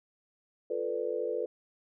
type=chord; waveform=sine; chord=B half-diminished seventh; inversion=second; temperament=equal; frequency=349.2 / 440 / 493.9 / 587.3 Hz; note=F4 / A4 / B4 / D5; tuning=0 / 0 / 0 / 0 cents; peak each=-39 / -34 / -33 / -39 dBFS; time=0.7-1.46 s; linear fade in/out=5 ms; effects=none